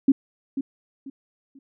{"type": "tone with echo", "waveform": "sine", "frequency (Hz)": 271.8, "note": "C#4", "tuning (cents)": -34, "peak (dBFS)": -12, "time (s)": [0.08, 0.12], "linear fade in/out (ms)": 5, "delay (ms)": 490, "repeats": 3, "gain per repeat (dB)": -11, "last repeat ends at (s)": 1.59, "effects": []}